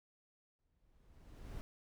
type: noise with exponential growth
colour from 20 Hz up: brown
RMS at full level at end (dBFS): -43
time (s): 0.59-1.61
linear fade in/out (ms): 0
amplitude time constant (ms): 220
effects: none